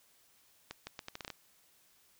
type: accelerating click train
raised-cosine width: 0.2 ms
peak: -24 dBFS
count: 9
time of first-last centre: 0.71-1.302 s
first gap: 160 ms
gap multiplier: 0.76
effects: white hiss -67 dBFS RMS until 2.19 s